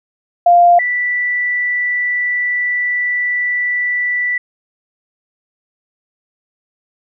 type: tone pair in turn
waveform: sine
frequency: 698 / 1968.7 Hz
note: F5 / B6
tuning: -1 / -6 cents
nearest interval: octave + tritone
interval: 1795 cents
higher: second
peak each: -5 / -14 dBFS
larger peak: first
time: 0.46-0.79 / 0.79-4.38 s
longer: second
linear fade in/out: 5 ms
effects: none